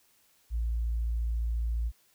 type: tone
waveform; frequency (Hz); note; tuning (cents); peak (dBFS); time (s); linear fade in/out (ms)
sine; 57.2; A#1; -32; -26; 0.5-1.92; 50
effects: tanh soft clip ceiling -23 dBFS + white hiss -66 dBFS RMS until 2.14 s